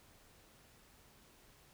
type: silence
effects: pink hiss -64 dBFS RMS until 1.73 s